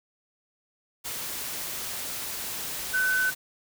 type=tone in noise; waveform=sine; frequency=1512 Hz; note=F#6; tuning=37 cents sharp; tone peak=-22 dBFS; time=2.93-3.31 s; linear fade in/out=20 ms; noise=white; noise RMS=-34 dBFS; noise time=1.04-3.35 s; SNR=+9 dB; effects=none